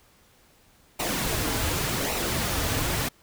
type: noise with flanger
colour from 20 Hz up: pink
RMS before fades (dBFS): -27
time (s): 0.99-3.09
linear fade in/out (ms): 10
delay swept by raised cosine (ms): 0.6 to 5.6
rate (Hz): 0.87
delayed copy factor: -0.5
effects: pink hiss -59 dBFS RMS until 3.22 s